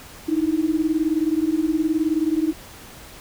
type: beating tone pair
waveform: sine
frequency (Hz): 305.9 / 324.9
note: D#4 / E4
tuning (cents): -29 / -25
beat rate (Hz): 19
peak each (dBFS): -21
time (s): 0.28-2.53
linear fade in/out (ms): 10
effects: pink hiss -42 dBFS RMS until 3.2 s